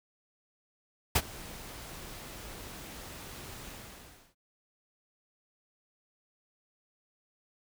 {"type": "noise with ADSR envelope", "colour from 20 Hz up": "pink", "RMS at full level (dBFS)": -23, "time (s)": [1.15, 4.35], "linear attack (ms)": 9, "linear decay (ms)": 50, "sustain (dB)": -22, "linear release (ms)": 680, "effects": []}